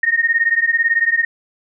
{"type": "beating tone pair", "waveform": "sine", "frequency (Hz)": [1840, 1858], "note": ["A#6", "A#6"], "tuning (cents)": [-23, -6], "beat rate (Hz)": 18, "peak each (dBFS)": -16, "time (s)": [0.03, 1.25], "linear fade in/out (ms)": 5, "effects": []}